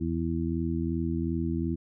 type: harmonic tone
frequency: 82.7 Hz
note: E2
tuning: 6 cents sharp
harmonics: 1 / 2 / 3 / 4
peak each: -32 / -32 / -32 / -32 dBFS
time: 0-1.76 s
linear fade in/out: 20 ms
effects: none